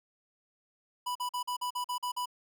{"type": "tone bursts", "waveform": "square", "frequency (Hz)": 987.8, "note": "B5", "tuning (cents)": 0, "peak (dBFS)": -32, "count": 9, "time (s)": [1.06, 2.258], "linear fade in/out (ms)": 10, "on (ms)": 94, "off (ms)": 44, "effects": []}